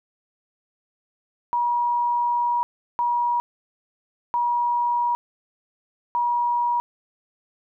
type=tone bursts at uneven times; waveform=sine; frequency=959 Hz; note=A#5; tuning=49 cents sharp; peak=-19 dBFS; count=4; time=1.53-2.63 / 2.99-3.4 / 4.34-5.15 / 6.15-6.8 s; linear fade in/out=0 ms; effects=none